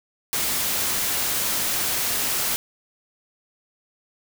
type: noise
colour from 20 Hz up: white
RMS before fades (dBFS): -24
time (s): 0.33-2.56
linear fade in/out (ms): 0
effects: none